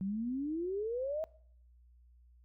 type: exponential sweep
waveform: sine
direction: up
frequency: 185.4 to 649 Hz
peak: -33 dBFS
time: 0.01-1.24 s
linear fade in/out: 0 ms
effects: noise-tail reverb RT60 0.6 s tail -22 dB re dry + added 60 Hz sine -59 dBFS peak until 2.44 s